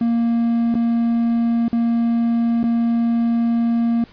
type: tone with dropouts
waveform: triangle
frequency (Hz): 232.9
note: A#3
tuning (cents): -1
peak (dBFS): -13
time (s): 0.01-4.04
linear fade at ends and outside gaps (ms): 2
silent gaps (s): 0.743-0.752 / 1.682-1.729 / 2.631-2.639
effects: pink hiss -48 dBFS RMS until 4.12 s + resampled to 11025 Hz